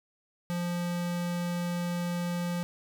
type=tone; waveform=square; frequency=174.61 Hz; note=F3; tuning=in tune; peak=-30 dBFS; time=0.5-2.63 s; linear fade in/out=0 ms; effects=11-bit